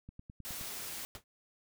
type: click train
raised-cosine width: 5 ms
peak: -35 dBFS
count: 6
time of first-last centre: 0.09-0.612 s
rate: 9.58 Hz
type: noise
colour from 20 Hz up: white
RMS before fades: -42 dBFS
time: 0.45-1.05 s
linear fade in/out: 0 ms
type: noise with exponential decay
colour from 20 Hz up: pink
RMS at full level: -41 dBFS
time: 1.15-1.24 s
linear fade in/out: 1 ms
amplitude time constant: 18 ms
effects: none